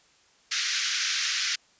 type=band-pass noise; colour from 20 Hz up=white; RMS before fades=-28 dBFS; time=0.51-1.56 s; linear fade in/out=10 ms; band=1400 to 6400 Hz; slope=48 dB/octave; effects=white hiss -61 dBFS RMS until 1.79 s + resampled to 16000 Hz